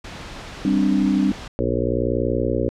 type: noise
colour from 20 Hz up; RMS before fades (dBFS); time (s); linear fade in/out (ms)
pink; -35; 0.04-1.48; 5
type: chord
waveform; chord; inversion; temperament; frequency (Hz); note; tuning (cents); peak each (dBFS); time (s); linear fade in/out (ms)
sine; G suspended fourth; none; just; 196 / 261.3 / 294; G3 / C4 / D4; 0 / -2 / +2; -19 / -21 / -20; 0.65-1.32; 2
type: harmonic tone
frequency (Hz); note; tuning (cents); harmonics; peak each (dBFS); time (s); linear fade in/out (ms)
60.5; B1; -35; 1 / 2 / 4 / 5 / 6 / 7 / 8 / 9; -27 / -27 / -27 / -27 / -27 / -27 / -27 / -27; 1.59-2.69; 0
effects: low-pass 5000 Hz 12 dB/octave